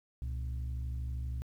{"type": "tone pair together", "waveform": "sine", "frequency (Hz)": [67.3, 119.91], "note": ["C2", "A#2"], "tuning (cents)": [49, 49], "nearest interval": "minor seventh", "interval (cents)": 1000, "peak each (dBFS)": [-33, -39], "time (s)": [0.22, 1.42], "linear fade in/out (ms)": 0, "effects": ["tanh soft clip ceiling -31 dBFS", "11-bit"]}